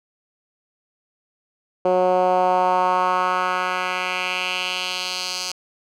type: tone with band-pass filter sweep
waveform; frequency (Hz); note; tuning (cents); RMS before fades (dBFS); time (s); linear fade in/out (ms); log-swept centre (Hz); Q
10% pulse; 182.8; F#3; -21; -21; 1.85-5.52; 5; 510 to 5200; 2.1
effects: none